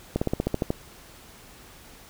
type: slowing click train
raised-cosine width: 2 ms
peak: -10 dBFS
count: 9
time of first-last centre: 0.16-0.704 s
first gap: 55 ms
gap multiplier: 1.06
effects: pink hiss -49 dBFS RMS until 2.09 s